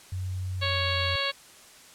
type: tone with pitch glide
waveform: sine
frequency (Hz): 92.5 to 88.32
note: F#2 to F2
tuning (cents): 0 to +20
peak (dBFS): -29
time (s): 0.12-1.16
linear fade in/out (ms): 5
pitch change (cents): -80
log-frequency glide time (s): 0.62-0.97
type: harmonic tone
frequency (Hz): 554.4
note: C#5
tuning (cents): 0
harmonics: 1 / 2 / 3 / 4 / 5 / 6 / 7 / 8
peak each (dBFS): -34 / -34 / -34 / -34 / -34 / -34 / -34 / -34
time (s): 0.61-1.32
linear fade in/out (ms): 20
effects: white hiss -51 dBFS RMS until 1.94 s + low-pass 10000 Hz 12 dB/octave